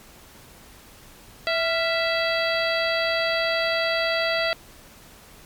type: harmonic tone with a mistuned harmonic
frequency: 659.3 Hz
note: E5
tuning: in tune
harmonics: 1 / 2 / 3 / 4 / 5 / 6 / 7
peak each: -24 / -29 / -27 / -31 / -32 / -33 / -31 dBFS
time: 1.47-4.53 s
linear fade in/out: 0 ms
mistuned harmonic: 2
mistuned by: +80 cents
effects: pink hiss -48 dBFS RMS until 5.45 s + MP3 96 kbps